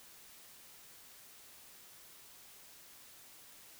silence, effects white hiss -57 dBFS RMS until 3.79 s

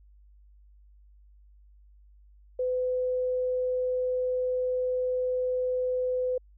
sine tone, 505 Hz, B4, 39 cents sharp, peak -25 dBFS, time 2.59-6.38 s, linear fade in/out 5 ms, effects added 50 Hz sine -53 dBFS peak until 6.57 s

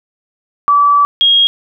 sine tone pair in turn, 1153 / 3267 Hz, D6 / G#7, -32 / -29 cents, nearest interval octave + tritone, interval 1803 cents, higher second, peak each -6 dBFS, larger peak neither, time 0.68-1.05 / 1.21-1.47 s, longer first, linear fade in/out 0 ms, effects none

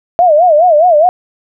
sine tone with vibrato, 657 Hz, E5, 6 cents flat, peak -4 dBFS, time 0.19-1.09 s, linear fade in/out 0 ms, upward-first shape sine, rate 4.8 Hz, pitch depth 190 cents each way, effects none

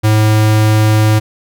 square tone, 107.9 Hz, A2, 33 cents flat, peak -8 dBFS, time 0.03-1.2 s, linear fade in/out 20 ms, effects none

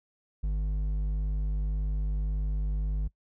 sine tone with hard clipping, 50.9 Hz, G#1, 34 cents flat, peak -28 dBFS, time 0.43-3.08 s, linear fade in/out 10 ms, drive 6 dB, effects noise-tail reverb RT60 0.1 s tail -21 dB re dry

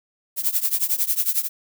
violet noise with tremolo, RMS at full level -18 dBFS, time 0.36-1.49 s, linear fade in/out 50 ms, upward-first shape triangle, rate 11 Hz, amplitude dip 95%, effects none

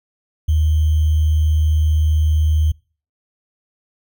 sine tone with sample-and-hold, 77.7 Hz, D#2, 2 cents flat, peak -12 dBFS, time 0.48-2.72 s, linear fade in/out 10 ms, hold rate 3150 Hz, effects noise-tail reverb RT60 0.4 s tail -26 dB re dry

